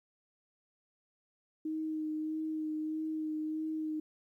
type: tone with vibrato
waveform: sine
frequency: 311.9 Hz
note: D#4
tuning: 4 cents sharp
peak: -33 dBFS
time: 1.65-4 s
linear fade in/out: 5 ms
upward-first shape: sine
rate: 1.6 Hz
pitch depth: 17 cents each way
effects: 12-bit